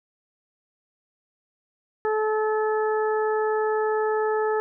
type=harmonic tone; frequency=432.1 Hz; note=A4; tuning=31 cents flat; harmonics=1 / 2 / 3 / 4; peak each=-22 / -28 / -32 / -34 dBFS; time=2.05-4.6 s; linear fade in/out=0 ms; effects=none